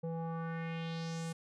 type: tone with low-pass filter sweep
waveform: square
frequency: 164.7 Hz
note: E3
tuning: 1 cent flat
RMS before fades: -39 dBFS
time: 0.03-1.33 s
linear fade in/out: 10 ms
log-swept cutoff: 550 to 9400 Hz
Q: 2.5
effects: none